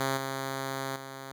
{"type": "tone with level steps", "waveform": "5% pulse", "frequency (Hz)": 134.8, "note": "C#3", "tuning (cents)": -48, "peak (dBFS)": [-16, -21, -29], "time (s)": [0, 1.32], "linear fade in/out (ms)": 2, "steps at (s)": [0.17, 0.96], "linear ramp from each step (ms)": 2, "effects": []}